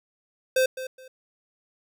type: tone with echo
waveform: square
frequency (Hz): 518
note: C5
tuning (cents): -17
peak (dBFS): -19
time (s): 0.56-0.66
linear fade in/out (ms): 5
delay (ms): 210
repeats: 2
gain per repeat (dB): -13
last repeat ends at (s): 1.08
effects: none